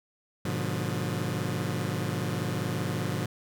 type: chord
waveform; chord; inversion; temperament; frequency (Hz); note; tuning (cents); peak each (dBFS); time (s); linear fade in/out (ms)
sawtooth; G# diminished seventh; none; just; 103.83 / 124.59 / 149.51 / 179.41; G#2 / B2 / D3 / F3; 0 / +16 / +31 / +47; -30; 0.45-3.26; 5
effects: none